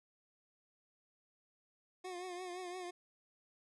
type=tone with vibrato; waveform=25% pulse; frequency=361.3 Hz; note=F#4; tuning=41 cents flat; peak=-39 dBFS; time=2.04-2.91 s; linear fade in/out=10 ms; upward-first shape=triangle; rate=5.8 Hz; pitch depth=66 cents each way; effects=resampled to 24000 Hz